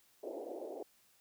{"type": "band-pass noise", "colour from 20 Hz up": "pink", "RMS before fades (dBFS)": -44, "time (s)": [0.23, 0.83], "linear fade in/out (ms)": 5, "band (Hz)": [310, 710], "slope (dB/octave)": 48, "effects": ["white hiss -69 dBFS RMS until 1.2 s"]}